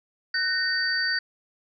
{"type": "tone cluster", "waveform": "sine", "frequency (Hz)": [1505, 1846, 4617], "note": ["F#6", "A#6", "D8"], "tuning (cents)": [29, -17, -30], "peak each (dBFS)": -27, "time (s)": [0.34, 1.19], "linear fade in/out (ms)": 5, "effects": []}